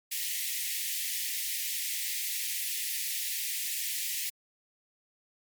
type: high-pass noise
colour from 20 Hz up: white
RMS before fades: -33 dBFS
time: 0.11-4.3 s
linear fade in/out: 10 ms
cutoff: 1800 Hz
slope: 96 dB/octave
effects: MP3 96 kbps